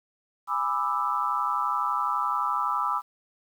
sine chord, E dominant seventh, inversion first, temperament just, 824.1 / 988.9 / 1186.7 / 1318.5 Hz, G#5 / B5 / D6 / E6, -14 / +2 / +18 / 0 cents, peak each -34 / -29 / -28 / -29 dBFS, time 0.47-3.02 s, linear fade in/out 50 ms, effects 9-bit

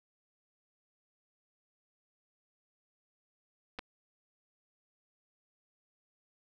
clicks, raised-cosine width 0.3 ms, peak -24 dBFS, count 2, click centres 3.788 / 3.792 s, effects none

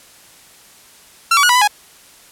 sawtooth tone with pitch steps, 1358 / 1139 / 1454 / 982 / 1001 / 831 Hz, F6 / C#6 / F#6 / B5 / B5 / G#5, -49 / +47 / -31 / -10 / +23 / +1 cents, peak -6 dBFS, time 1.31-1.676 s, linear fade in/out 5 ms, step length 61 ms, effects white hiss -45 dBFS RMS until 2.31 s + low-pass 12000 Hz 12 dB/octave

